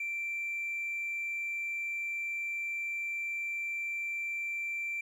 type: tone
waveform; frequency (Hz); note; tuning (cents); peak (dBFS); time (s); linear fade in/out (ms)
triangle; 2349; D7; 0; -30; 0-5.01; 5
effects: tanh soft clip ceiling -29 dBFS